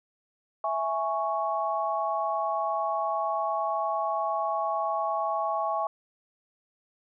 sine chord, C# minor, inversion first, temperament equal, 659.3 / 830.6 / 1108.7 Hz, E5 / G#5 / C#6, 0 / 0 / 0 cents, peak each -30 dBFS, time 0.64-5.87 s, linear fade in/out 2 ms, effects none

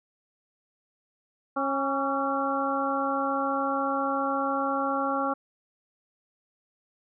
harmonic tone with a mistuned harmonic, 273 Hz, C#4, 26 cents flat, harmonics 1 / 2 / 3 / 4 / 5, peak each -31 / -31 / -31 / -31 / -31 dBFS, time 1.56-5.34 s, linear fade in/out 10 ms, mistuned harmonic 4, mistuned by +57 cents, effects none

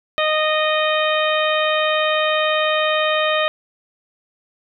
harmonic tone, 618 Hz, D#5, 12 cents flat, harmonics 1 / 2 / 3 / 4 / 5 / 6, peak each -19 / -22 / -24 / -25 / -26 / -27 dBFS, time 0.18-3.48 s, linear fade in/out 0 ms, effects none

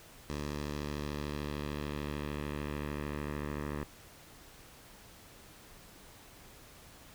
10% pulse tone with low-pass filter sweep, 73.42 Hz, D2, in tune, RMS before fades -38 dBFS, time 0.3-3.84 s, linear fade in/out 0 ms, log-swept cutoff 6600 to 1800 Hz, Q 1.3, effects pink hiss -55 dBFS RMS until 7.14 s

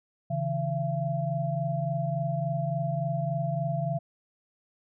sine tone cluster, 137.8 / 161.3 / 677 Hz, C#3 / E3 / E5, -10 / -37 / +46 cents, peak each -30 / -31 / -31 dBFS, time 0.3-3.99 s, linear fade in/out 10 ms, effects none

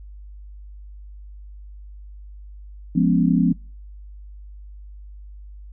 sine chord, C# dominant seventh, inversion first, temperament equal, 174.61 / 207.7 / 246.9 / 277.2 Hz, E#3 / G#3 / B3 / C#4, 0 / 0 / 0 / 0 cents, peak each -18 / -22 / -20 / -22 dBFS, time 2.95-3.53 s, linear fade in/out 10 ms, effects noise-tail reverb RT60 0.4 s tail -26 dB re dry + added 50 Hz sine -37 dBFS peak until 5.72 s

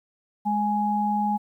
sine tone pair together, 208.5 / 834 Hz, G#3 / G#5, +7 / +7 cents, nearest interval 2 octaves, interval 2400 cents, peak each -25 / -23 dBFS, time 0.45-1.38 s, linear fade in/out 20 ms, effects 10-bit

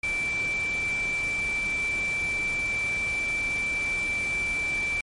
sine tone in noise, 2335 Hz, D7, 11 cents flat, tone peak -25 dBFS, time 0.03-5.01 s, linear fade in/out 5 ms, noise pink, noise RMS -38 dBFS, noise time 0.03-5.01 s, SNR +10 dB, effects MP3 48 kbps

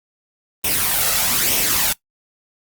white noise with flanger, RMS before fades -18 dBFS, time 0.64-1.93 s, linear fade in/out 5 ms, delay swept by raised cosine 0.33 to 1.53 ms, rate 1.1 Hz, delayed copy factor +0.55, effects noise-tail reverb RT60 0.1 s tail -19 dB re dry + Opus 32 kbps

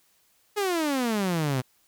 sawtooth exponential sweep, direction down, 425.9 to 123.47 Hz, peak -20 dBFS, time 0.56-1.62 s, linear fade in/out 20 ms, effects white hiss -65 dBFS RMS until 1.87 s

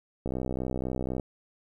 click train, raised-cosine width 2 ms, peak -18 dBFS, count 61, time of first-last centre 0.26-1.198 s, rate 64 Hz, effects 10-bit

